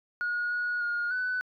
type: tone with pitch steps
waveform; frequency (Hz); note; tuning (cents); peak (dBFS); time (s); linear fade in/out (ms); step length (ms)
sine; 1444 / 1453 / 1427 / 1498; F#6 / F#6 / F6 / F#6; -43 / -32 / +37 / +21; -26; 0.21-1.41; 0; 300
effects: tanh soft clip ceiling -24 dBFS